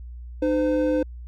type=tone pair together; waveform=triangle; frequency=304.4 / 512 Hz; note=D#4 / C5; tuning=-38 / -38 cents; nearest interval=major sixth; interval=900 cents; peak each=-20 dBFS; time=0.42-1.03 s; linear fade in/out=5 ms; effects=added 60 Hz sine -35 dBFS peak until 1.27 s